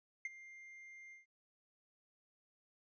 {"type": "tone with ADSR envelope", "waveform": "triangle", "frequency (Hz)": 2100, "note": "C7", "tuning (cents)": 6, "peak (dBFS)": -34, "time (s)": [0.25, 1.26], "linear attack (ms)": 3, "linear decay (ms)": 27, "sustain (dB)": -17, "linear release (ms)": 140, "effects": ["resampled to 16000 Hz"]}